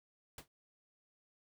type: noise with exponential decay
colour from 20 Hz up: pink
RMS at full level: -44 dBFS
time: 0.38-0.48 s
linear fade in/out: 2 ms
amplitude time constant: 20 ms
effects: none